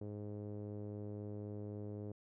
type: tone with low-pass filter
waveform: sawtooth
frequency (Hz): 103.83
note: G#2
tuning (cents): 0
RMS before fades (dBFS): -45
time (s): 0.01-2.12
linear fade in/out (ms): 5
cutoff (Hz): 450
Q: 2.3
effects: none